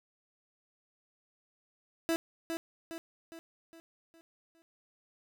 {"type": "tone with echo", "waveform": "30% pulse", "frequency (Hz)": 329.6, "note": "E4", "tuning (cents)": 0, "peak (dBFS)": -25, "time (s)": [2.09, 2.16], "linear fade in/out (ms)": 0, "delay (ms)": 410, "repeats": 6, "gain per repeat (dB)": -6, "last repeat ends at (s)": 4.62, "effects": []}